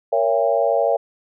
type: chord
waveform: sine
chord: A# diminished seventh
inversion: none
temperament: just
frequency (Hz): 466.2 / 559.4 / 671.3 / 805.5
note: A#4 / C#5 / E5 / G5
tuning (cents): 0 / +16 / +31 / +47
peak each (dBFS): -22 / -19 / -20 / -24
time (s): 0.12-0.97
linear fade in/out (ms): 10
effects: none